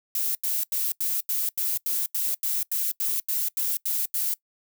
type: noise bursts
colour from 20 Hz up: violet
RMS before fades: -26 dBFS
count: 15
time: 0.15-4.34 s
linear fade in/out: 2 ms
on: 200 ms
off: 85 ms
effects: noise-tail reverb RT60 0.1 s tail -22 dB re dry